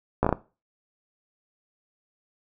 slowing click train, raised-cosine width 1 ms, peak -7 dBFS, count 5, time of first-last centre 0.23-0.327 s, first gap 15 ms, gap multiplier 1.33, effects noise-tail reverb RT60 0.3 s tail -17 dB re dry

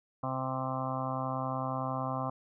harmonic tone, 130.81 Hz, C3, in tune, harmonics 1 / 2 / 4 / 5 / 6 / 7 / 8 / 9 / 10, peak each -37 / -39 / -42 / -40 / -39 / -47 / -38 / -41 / -47 dBFS, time 0.23-2.3 s, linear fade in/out 5 ms, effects none

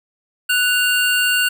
square tone pair together, 1480 / 2794 Hz, F#6 / F7, 0 / 0 cents, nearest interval major seventh, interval 1100 cents, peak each -18 dBFS, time 0.49-1.49 s, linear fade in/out 10 ms, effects none

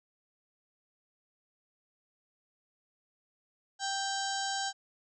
harmonic tone with a mistuned harmonic, 784 Hz, G5, in tune, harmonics 1 / 2 / 4 / 5 / 6 / 7 / 8 / 9 / 10, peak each -35 / -38 / -41 / -42 / -43 / -43 / -44 / -45 / -45 dBFS, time 3.79-4.73 s, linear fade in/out 50 ms, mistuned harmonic 8, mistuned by +64 cents, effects none

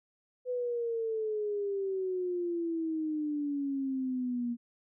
sine exponential sweep, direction down, 503 to 235.8 Hz, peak -30 dBFS, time 0.45-4.57 s, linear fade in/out 50 ms, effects none

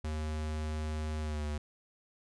square tone with pitch glide, 77.2 to 74.83 Hz, D#2 to D2, -13 to +33 cents, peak -34 dBFS, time 0.04-1.58 s, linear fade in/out 5 ms, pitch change -54 cents, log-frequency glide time 1.21-1.42 s, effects resampled to 22050 Hz

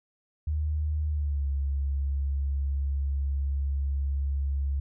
sine tone with pitch glide, 76 to 69.29 Hz, D#2 to C#2, -40 to 0 cents, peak -25 dBFS, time 0.47-4.8 s, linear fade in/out 5 ms, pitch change -160 cents, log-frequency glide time 1.07-1.47 s, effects none

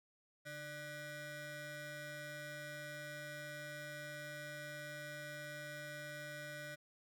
25% pulse ring-modulated tone, 447.7 Hz, A4, 30 cents sharp, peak -39 dBFS, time 0.45-6.76 s, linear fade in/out 20 ms, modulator 1040 Hz, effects none

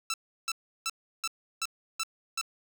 10% pulse tone bursts, 1327 Hz, E6, 11 cents sharp, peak -21 dBFS, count 7, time 0.1-2.413 s, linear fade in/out 2 ms, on 39 ms, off 340 ms, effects none

